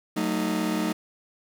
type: chord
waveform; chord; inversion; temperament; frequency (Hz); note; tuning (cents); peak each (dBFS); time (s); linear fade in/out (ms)
40% pulse; D# diminished; first; just; 186.68 / 224 / 311.1; F#3 / A3 / D#4; +16 / +31 / 0; -29 / -28 / -27; 0.16-0.93; 10
effects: none